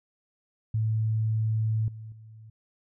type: tone with level steps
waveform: sine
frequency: 110 Hz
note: A2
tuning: in tune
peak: -23 / -38 / -45 dBFS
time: 0.74-2.5 s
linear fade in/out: 5 ms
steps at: 1.88 / 2.12 s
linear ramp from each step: 2 ms
effects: none